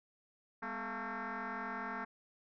sine tone with frequency modulation, 246.9 Hz, B3, in tune, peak -37 dBFS, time 0.62-2.05 s, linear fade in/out 10 ms, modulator 225 Hz, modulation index 7.2, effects tanh soft clip ceiling -34 dBFS

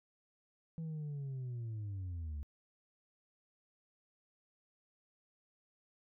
sine linear sweep, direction down, 164.81 to 70.4 Hz, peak -36 dBFS, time 0.78-2.43 s, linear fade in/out 0 ms, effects tanh soft clip ceiling -38 dBFS

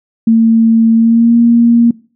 sine tone with pitch glide, 226.3 to 234.6 Hz, A3 to A#3, +49 to +11 cents, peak -4 dBFS, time 0.27-1.91 s, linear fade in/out 5 ms, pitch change +62 cents, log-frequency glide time 0.95-1.36 s, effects noise-tail reverb RT60 0.4 s tail -22 dB re dry

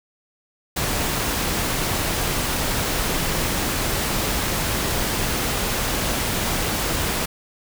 pink noise, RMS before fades -23 dBFS, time 0.76-7.26 s, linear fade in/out 10 ms, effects none

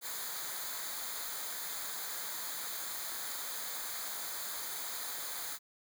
white noise with comb filter, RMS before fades -40 dBFS, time 0.01-5.59 s, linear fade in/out 50 ms, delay 0.36 ms, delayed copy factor -0.75, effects none

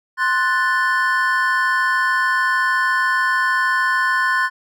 triangle chord, F# diminished, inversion second, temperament equal, 1046.5 / 1480 / 1760 Hz, C6 / F#6 / A6, 0 / 0 / 0 cents, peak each -18 dBFS, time 0.17-4.5 s, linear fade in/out 50 ms, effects none

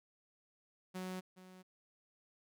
sawtooth tone with echo, 185 Hz, F#3, in tune, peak -37 dBFS, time 0.94-1.21 s, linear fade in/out 20 ms, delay 420 ms, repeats 1, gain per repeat -14 dB, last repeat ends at 1.63 s, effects none

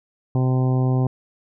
harmonic tone, 128.6 Hz, C3, 30 cents flat, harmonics 1 / 2 / 3 / 4 / 5 / 6 / 7 / 8, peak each -17 / -25 / -29 / -34 / -36 / -34 / -39 / -40 dBFS, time 0.35-1.07 s, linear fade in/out 2 ms, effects none

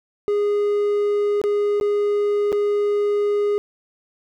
triangle tone with dropouts, 411.8 Hz, G#4, 15 cents flat, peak -15 dBFS, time 0.28-3.58 s, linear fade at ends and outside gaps 0 ms, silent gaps 1.415-1.439 / 1.8-1.811 / 2.52-2.527 s, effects none

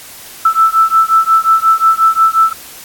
sine beating tone pair, 1318.5 / 1324.1 Hz, E6 / E6, 0 / +7 cents, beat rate 5.6 Hz, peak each -10 dBFS, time 0.45-2.53 s, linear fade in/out 5 ms, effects white hiss -33 dBFS RMS until 2.84 s + AAC 64 kbps

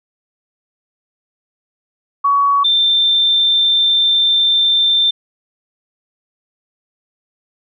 sine tone pair in turn, 1125 / 3572 Hz, C#6 / A7, +25 / +25 cents, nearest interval octave + minor sixth, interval 2000 cents, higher second, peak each -10 dBFS, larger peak neither, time 2.24-2.64 / 2.64-5.11 s, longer second, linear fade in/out 10 ms, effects none

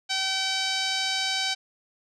5% pulse tone with low-pass filter, 767 Hz, G5, 38 cents flat, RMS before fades -27 dBFS, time 0.09-1.55 s, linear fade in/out 20 ms, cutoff 4600 Hz, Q 1.6, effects none

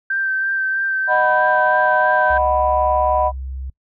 sine tone with vibrato, 1563 Hz, G6, 6 cents flat, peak -17 dBFS, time 0.1-2.38 s, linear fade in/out 5 ms, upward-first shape sine, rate 3.1 Hz, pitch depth 18 cents each way
sine chord, B major, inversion first, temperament just, 617.4 / 740.8 / 987.8 Hz, D#5 / F#5 / B5, -14 / +2 / 0 cents, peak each -18 dBFS, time 1.07-3.32 s, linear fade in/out 50 ms
sine tone, 65.8 Hz, C2, 10 cents sharp, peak -25 dBFS, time 2.3-3.7 s, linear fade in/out 5 ms
effects noise-tail reverb RT60 0.1 s tail -23 dB re dry + tanh soft clip ceiling -3 dBFS

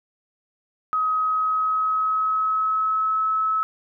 sine tone with pitch glide, 1266 to 1295.6 Hz, D#6 to E6, +30 to -30 cents, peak -19 dBFS, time 0.93-3.63 s, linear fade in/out 0 ms, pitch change +40 cents, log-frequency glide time 1.12-3.26 s, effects none

